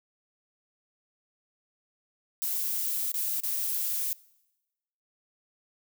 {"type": "noise with dropouts", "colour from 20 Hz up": "violet", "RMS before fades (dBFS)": -30, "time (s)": [2.42, 4.13], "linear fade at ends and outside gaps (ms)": 0, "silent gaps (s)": [[3.117, 3.142], [3.402, 3.435]], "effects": ["noise-tail reverb RT60 1.0 s tail -23 dB re dry"]}